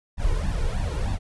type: noise with flanger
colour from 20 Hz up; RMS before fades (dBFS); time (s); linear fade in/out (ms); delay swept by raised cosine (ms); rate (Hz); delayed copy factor
brown; -24; 0.17-1.19; 50; 1.1 to 2.2; 3.2; +0.95
effects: resampled to 24000 Hz